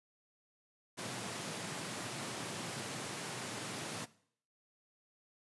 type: high-pass noise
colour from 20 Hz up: pink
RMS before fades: -42 dBFS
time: 0.97-4.06 s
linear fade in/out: 20 ms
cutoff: 110 Hz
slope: 48 dB/octave
effects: noise-tail reverb RT60 0.6 s tail -19 dB re dry + resampled to 24000 Hz